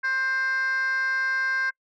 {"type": "tone with frequency modulation", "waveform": "sine", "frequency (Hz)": 1575, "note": "G6", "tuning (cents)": 8, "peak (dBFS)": -20, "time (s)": [0.03, 1.71], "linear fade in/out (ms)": 20, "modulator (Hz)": 520, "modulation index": 0.5, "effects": ["noise-tail reverb RT60 0.1 s tail -25 dB re dry", "tanh soft clip ceiling -21 dBFS"]}